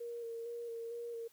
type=tone with vibrato; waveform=sine; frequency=466.2 Hz; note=A#4; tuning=in tune; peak=-40 dBFS; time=0-1.28 s; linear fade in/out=10 ms; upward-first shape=square; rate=2.2 Hz; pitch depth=20 cents each way; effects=white hiss -67 dBFS RMS until 1.32 s